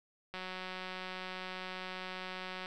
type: click train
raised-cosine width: 0.3 ms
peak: -26 dBFS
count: 430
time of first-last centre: 0.34-2.659 s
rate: 185 Hz
effects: none